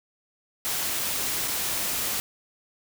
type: noise with dropouts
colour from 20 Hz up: white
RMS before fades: -28 dBFS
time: 0.65-2.2 s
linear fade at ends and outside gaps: 0 ms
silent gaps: 1.477-1.481 s
effects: none